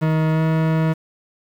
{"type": "tone with pitch glide", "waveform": "40% pulse", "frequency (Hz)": [157.8, 159.63], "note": ["D#3", "D#3"], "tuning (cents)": [25, 45], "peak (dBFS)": -15, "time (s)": [0.01, 0.94], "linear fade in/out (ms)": 20, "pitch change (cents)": 20, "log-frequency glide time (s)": [0.32, 0.42], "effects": ["low-pass 2000 Hz 12 dB/octave", "7-bit"]}